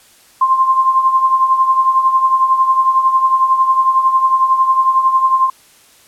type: tone with tremolo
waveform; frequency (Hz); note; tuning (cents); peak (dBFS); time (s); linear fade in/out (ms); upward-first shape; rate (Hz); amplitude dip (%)
sine; 1052; C6; +9; -6; 0.41-5.5; 5; triangle; 11; 70
effects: white hiss -47 dBFS RMS until 6.07 s + low-pass 12000 Hz 12 dB/octave